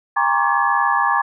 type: tone cluster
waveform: sine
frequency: 806 / 933 / 1077 / 1158 / 1703 Hz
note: G5 / A#5 / C6 / D6 / G#6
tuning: +48 / +1 / +50 / -25 / +43 cents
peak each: -21 dBFS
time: 0.16-1.22 s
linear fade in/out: 10 ms
effects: none